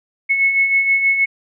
sine beating tone pair, 2190 / 2196.3 Hz, C#7 / C#7, -22 / -17 cents, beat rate 6.3 Hz, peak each -22 / -13 dBFS, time 0.29-1.26 s, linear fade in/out 20 ms, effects none

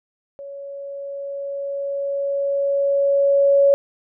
sine tone with level ramp, 559 Hz, C#5, 14 cents sharp, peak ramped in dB -32 to -10 dBFS, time 0.39-3.74 s, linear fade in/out 0 ms, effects none

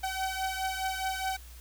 sawtooth beating tone pair, 760 / 764.8 Hz, F#5 / G5, +46 / -43 cents, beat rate 4.8 Hz, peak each -29 / -31 dBFS, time 0.03-1.37 s, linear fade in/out 10 ms, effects added 60 Hz sine -46 dBFS peak until 1.6 s + white hiss -54 dBFS RMS until 1.6 s

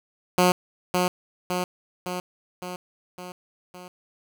10% pulse tone with echo, 180.4 Hz, F#3, 44 cents flat, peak -8 dBFS, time 0.38-0.52 s, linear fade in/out 2 ms, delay 560 ms, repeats 6, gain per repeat -4 dB, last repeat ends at 3.88 s, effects none

